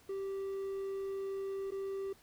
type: tone with dropouts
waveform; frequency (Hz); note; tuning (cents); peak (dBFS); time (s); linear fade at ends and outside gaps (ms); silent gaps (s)
triangle; 390; G4; -9; -34; 0.09-2.13; 5; 1.707-1.719
effects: pink hiss -63 dBFS RMS until 2.22 s